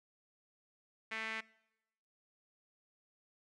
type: tone with band-pass filter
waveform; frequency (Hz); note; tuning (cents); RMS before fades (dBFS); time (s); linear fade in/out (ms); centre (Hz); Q
sawtooth; 221.4; A3; +11; -41; 1.11-1.41; 10; 2100; 3.1
effects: noise-tail reverb RT60 0.9 s tail -22 dB re dry + resampled to 24000 Hz